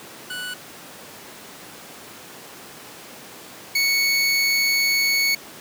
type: tone pair in turn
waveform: 25% pulse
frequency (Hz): 1480 / 2217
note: F#6 / C#7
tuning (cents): 0 / 0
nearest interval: perfect fifth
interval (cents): 700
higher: second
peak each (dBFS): -25 / -14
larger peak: second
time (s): 0.3-0.54 / 3.75-5.35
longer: second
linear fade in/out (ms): 5
effects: pink hiss -40 dBFS RMS until 5.6 s + high-pass 200 Hz 12 dB/octave